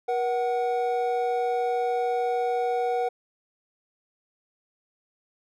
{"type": "tone pair together", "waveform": "triangle", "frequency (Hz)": [478.5, 745], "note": ["A#4", "F#5"], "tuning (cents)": [45, 12], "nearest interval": "minor sixth", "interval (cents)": 767, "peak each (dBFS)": -24, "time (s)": [0.08, 3.09], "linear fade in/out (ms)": 10, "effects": []}